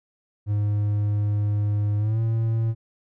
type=tone with pitch glide; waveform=triangle; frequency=103.7 to 113.09 Hz; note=G#2 to A2; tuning=-2 to +48 cents; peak=-18 dBFS; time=0.46-2.75 s; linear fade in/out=50 ms; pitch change=+150 cents; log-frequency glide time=1.98-2.2 s; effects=none